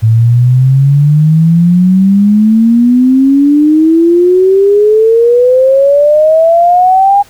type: exponential sweep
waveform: sine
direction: up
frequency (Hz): 109.7 to 816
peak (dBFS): -3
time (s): 0.02-7.23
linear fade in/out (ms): 20
effects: pink hiss -40 dBFS RMS until 7.29 s